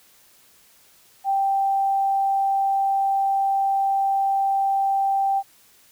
sine tone, 784 Hz, G5, in tune, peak -18 dBFS, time 1.24-5.43 s, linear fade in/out 50 ms, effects white hiss -55 dBFS RMS until 5.91 s

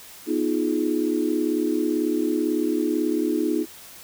sine chord, F half-diminished seventh, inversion second, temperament equal with one note detuned, 246.9 / 311.1 / 349.2 / 420.1 Hz, Cb4 / Eb4 / F4 / Ab4, 0 / 0 / 0 / +20 cents, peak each -28 / -23 / -26 / -29 dBFS, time 0.26-3.66 s, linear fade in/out 50 ms, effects white hiss -44 dBFS RMS until 4.03 s

